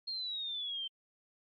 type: exponential sweep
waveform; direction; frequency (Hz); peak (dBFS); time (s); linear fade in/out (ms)
sine; down; 4272 to 3098; -36; 0.07-0.88; 10
effects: AAC 48 kbps